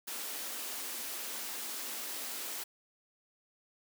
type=high-pass noise; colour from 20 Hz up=white; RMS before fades=-40 dBFS; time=0.07-2.64 s; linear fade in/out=10 ms; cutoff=210 Hz; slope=96 dB/octave; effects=none